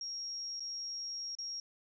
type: tone with dropouts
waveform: sine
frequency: 5590 Hz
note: F8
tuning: 1 cent sharp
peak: -38 dBFS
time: 0.01-1.6 s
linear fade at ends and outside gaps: 2 ms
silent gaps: 0.597-0.604 / 1.352-1.386 s
effects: none